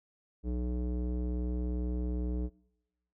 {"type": "tone with low-pass filter", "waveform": "square", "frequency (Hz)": 61.2, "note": "B1", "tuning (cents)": -15, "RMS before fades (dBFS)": -33, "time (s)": [0.43, 2.5], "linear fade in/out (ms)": 50, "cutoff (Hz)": 370, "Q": 2, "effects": ["noise-tail reverb RT60 1.0 s tail -24 dB re dry"]}